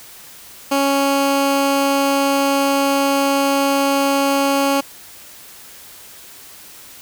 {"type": "tone", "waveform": "15% pulse", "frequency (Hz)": 277.2, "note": "C#4", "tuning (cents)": 0, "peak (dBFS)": -8, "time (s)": [0.71, 4.81], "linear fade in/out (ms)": 10, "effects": ["white hiss -40 dBFS RMS until 7.01 s"]}